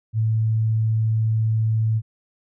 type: tone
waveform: sine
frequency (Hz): 110.7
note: A2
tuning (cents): +11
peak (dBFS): -17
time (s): 0.13-2.02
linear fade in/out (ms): 50
effects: none